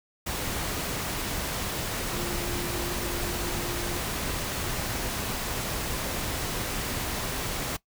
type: tone in noise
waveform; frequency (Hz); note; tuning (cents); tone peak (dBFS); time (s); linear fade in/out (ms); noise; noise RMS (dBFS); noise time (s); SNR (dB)
sine; 350; F4; +4; -36; 2.12-3.98; 10; pink; -31; 0.26-7.77; -8
effects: noise-tail reverb RT60 0.1 s tail -19 dB re dry